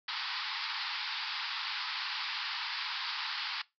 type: band-pass noise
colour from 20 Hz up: white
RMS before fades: -37 dBFS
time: 0.08-3.62 s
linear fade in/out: 5 ms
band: 820 to 5000 Hz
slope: 96 dB/octave
effects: noise-tail reverb RT60 0.2 s tail -20 dB re dry